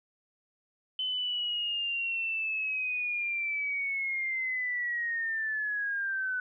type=linear sweep; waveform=sine; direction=down; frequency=3048 to 1491 Hz; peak=-29 dBFS; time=0.99-6.4 s; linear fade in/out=2 ms; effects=none